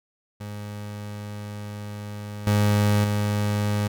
30% pulse tone with level steps, 103.83 Hz, G#2, in tune, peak -30 / -15 / -19 dBFS, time 0.4-3.88 s, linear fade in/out 10 ms, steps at 2.47 / 3.04 s, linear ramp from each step 2 ms, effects none

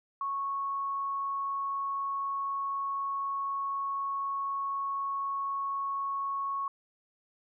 sine tone, 1104 Hz, C#6, 7 cents flat, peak -30 dBFS, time 0.21-6.68 s, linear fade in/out 2 ms, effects none

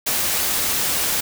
white noise, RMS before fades -21 dBFS, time 0.06-1.21 s, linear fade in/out 10 ms, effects none

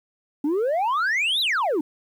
sine exponential two-way sweep, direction up then down, 277.2 to 4058 to 277.2 Hz, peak -17 dBFS, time 0.44-1.81 s, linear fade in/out 5 ms, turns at 1.41 s, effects tanh soft clip ceiling -19 dBFS + 9-bit

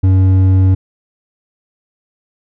sine tone with hard clipping, 94.3 Hz, F#2, 33 cents sharp, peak -8 dBFS, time 0.03-0.75 s, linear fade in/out 10 ms, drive 6 dB, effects none

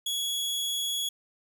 sawtooth tone, 3355 Hz, G#7, 17 cents sharp, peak -25 dBFS, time 0.06-1.09 s, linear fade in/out 5 ms, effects none

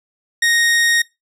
sawtooth tone, 1864.7 Hz, A#6, in tune, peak -9 dBFS, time 0.42-1.02 s, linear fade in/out 5 ms, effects noise-tail reverb RT60 0.2 s tail -22 dB re dry + low-pass 11000 Hz 12 dB/octave

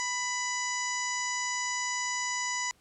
harmonic tone with a mistuned harmonic, 985 Hz, B5, 5 cents flat, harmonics 1 / 2 / 3 / 4 / 5 / 6 / 7 / 8, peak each -35 / -34 / -44 / -46 / -41 / -38 / -36 / -49 dBFS, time 0-2.71 s, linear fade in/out 0 ms, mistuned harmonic 2, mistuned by +24 cents, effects pink hiss -65 dBFS RMS until 2.8 s + low-pass 12000 Hz 12 dB/octave

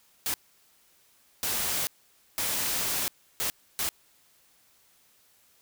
white noise bursts at uneven times, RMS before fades -29 dBFS, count 5, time 0.26-0.34 / 1.43-1.87 / 2.38-3.08 / 3.4-3.5 / 3.79-3.89 s, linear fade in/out 0 ms, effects white hiss -63 dBFS RMS until 5.61 s

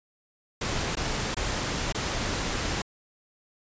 pink noise with dropouts, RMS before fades -29 dBFS, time 0.61-2.82 s, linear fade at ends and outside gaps 5 ms, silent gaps 0.954-0.969 / 1.346-1.367 / 1.925-1.946 s, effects resampled to 16000 Hz

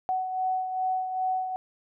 sine beating tone pair, 747 / 749.5 Hz, F#5 / F#5, +16 / +22 cents, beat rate 2.5 Hz, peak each -26 / -35 dBFS, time 0.09-1.56 s, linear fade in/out 0 ms, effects none

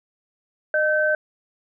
sine tone pair together, 612 / 1541.3 Hz, D#5 / G6, -29 / -30 cents, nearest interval octave + major third, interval 1599 cents, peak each -20 dBFS, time 0.74-1.15 s, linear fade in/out 2 ms, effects none

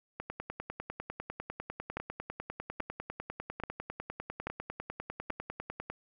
two click trains, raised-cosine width 0.5 ms, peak -23 / -19 dBFS, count 58 / 5, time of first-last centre 0.2-5.9 / 1.97-5.303 s, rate 10 / 1.2 Hz, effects none

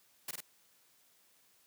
white noise with echo, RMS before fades -39 dBFS, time 0.28-0.31 s, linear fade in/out 5 ms, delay 48 ms, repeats 2, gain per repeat -2 dB, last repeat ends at 0.406 s, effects white hiss -68 dBFS RMS until 1.66 s + high-pass 100 Hz 12 dB/octave

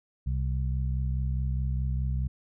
harmonic tone, 64.8 Hz, C2, 16 cents flat, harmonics 1 / 2 / 3, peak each -27 / -31 / -41 dBFS, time 0.26-2.28 s, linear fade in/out 10 ms, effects none

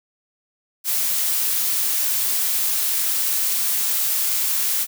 blue noise, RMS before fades -21 dBFS, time 0.84-4.87 s, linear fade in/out 50 ms, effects none

